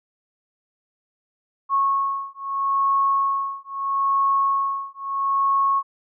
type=beating tone pair; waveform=sine; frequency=1098 / 1098.77 Hz; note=C#6 / C#6; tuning=-17 / -16 cents; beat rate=0.77 Hz; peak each=-22 dBFS; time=1.69-5.83 s; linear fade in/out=50 ms; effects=none